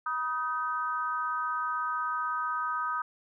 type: tone with amplitude modulation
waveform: sine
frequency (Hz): 1253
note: D#6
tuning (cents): +12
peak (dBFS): -24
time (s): 0.06-3.02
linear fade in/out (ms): 5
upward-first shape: sine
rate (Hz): 284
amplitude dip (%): 100
effects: none